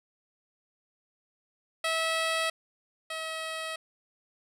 10% pulse tone pair in turn, 649 / 641.5 Hz, E5 / E5, -27 / -47 cents, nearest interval unison, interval 20 cents, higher first, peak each -18 / -25 dBFS, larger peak first, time 1.84-2.5 / 3.1-3.76 s, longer neither, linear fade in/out 5 ms, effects low-pass 11000 Hz 12 dB/octave

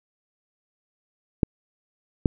clicks, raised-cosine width 3 ms, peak -5 dBFS, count 2, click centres 1.432 / 2.258 s, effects none

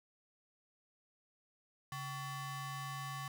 35% pulse ring-modulated tone, 632 Hz, D#5, 27 cents sharp, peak -36 dBFS, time 1.92-3.28 s, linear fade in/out 2 ms, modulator 494 Hz, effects none

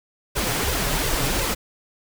pink noise with flanger, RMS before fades -23 dBFS, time 0.35-1.55 s, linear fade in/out 20 ms, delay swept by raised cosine 1.9 to 7.3 ms, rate 2.8 Hz, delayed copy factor +0.95, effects none

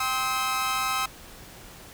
sawtooth chord, C major, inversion second, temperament equal with one note detuned, 784 / 1046.5 / 1284.7 Hz, G5 / C6 / E6, 0 / 0 / -45 cents, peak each -29 / -27 / -23 dBFS, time 0-1.06 s, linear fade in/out 5 ms, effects pink hiss -46 dBFS RMS until 1.93 s

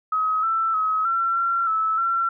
sine tone with pitch steps, 1272 / 1331 / 1277 / 1354 / 1366 / 1306 / 1357 Hz, D#6 / E6 / D#6 / E6 / F6 / E6 / E6, +38 / +16 / +45 / +46 / -39 / -17 / +50 cents, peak -19 dBFS, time 0.12-2.29 s, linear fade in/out 5 ms, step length 310 ms, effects none

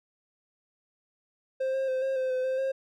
triangle tone with pitch steps, 526 / 533 / 519 / 534 / 519 / 512 / 522 / 534 Hz, C5 / C5 / C5 / C5 / C5 / C5 / C5 / C5, +9 / +32 / -14 / +35 / -14 / -38 / -4 / +35 cents, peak -24 dBFS, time 1.6-2.72 s, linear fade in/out 10 ms, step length 140 ms, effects none

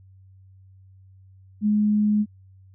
sine tone, 210 Hz, G#3, 19 cents sharp, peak -17 dBFS, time 1.61-2.26 s, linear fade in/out 50 ms, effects added 95 Hz sine -48 dBFS peak until 2.74 s

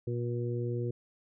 harmonic tone, 120 Hz, B2, 49 cents flat, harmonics 1 / 2 / 3 / 4, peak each -32 / -42 / -36 / -40 dBFS, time 0.07-0.91 s, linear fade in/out 5 ms, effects none

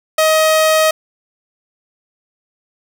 sawtooth tone, 630 Hz, D#5, 21 cents sharp, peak -6 dBFS, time 0.18-0.91 s, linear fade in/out 5 ms, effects none

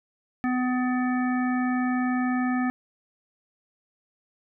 harmonic tone, 251.5 Hz, B3, 32 cents sharp, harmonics 1 / 3 / 5 / 7 / 9, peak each -23 / -32 / -35 / -34 / -42 dBFS, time 0.44-2.7 s, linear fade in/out 0 ms, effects none

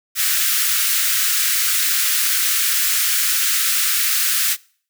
white high-pass noise, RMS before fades -18 dBFS, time 0.15-4.57 s, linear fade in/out 50 ms, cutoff 1300 Hz, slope 48 dB/octave, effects noise-tail reverb RT60 0.5 s tail -24 dB re dry

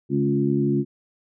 harmonic tone with a mistuned harmonic, 70.4 Hz, C#2, 27 cents sharp, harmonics 2 / 3 / 4 / 5, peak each -24 / -24 / -24 / -24 dBFS, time 0.09-0.85 s, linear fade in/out 50 ms, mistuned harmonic 4, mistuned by -15 cents, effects none

